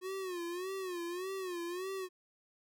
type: tone with vibrato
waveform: square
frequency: 363.4 Hz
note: F#4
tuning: 31 cents flat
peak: -38 dBFS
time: 0.01-2.09 s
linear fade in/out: 50 ms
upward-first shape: sine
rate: 1.7 Hz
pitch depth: 110 cents each way
effects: none